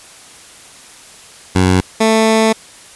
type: tone pair in turn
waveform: 15% pulse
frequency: 92.5 / 221.3 Hz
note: F#2 / A3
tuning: 0 / +10 cents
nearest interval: octave + minor third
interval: 1510 cents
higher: second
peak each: -3 dBFS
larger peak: neither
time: 1.55-1.81 / 2-2.53 s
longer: second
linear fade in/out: 10 ms
effects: white hiss -39 dBFS RMS until 2.95 s + resampled to 24000 Hz